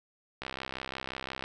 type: click train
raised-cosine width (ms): 0.3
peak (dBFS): -20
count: 68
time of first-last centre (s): 0.42-1.44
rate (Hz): 65.7
effects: none